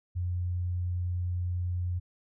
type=tone; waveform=sine; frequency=89 Hz; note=F2; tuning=33 cents sharp; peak=-28 dBFS; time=0.15-2 s; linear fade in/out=20 ms; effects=none